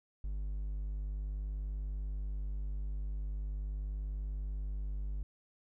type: tone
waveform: triangle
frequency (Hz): 50.2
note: G1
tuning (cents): +42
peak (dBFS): -33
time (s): 0.24-5.23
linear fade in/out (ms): 0
effects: none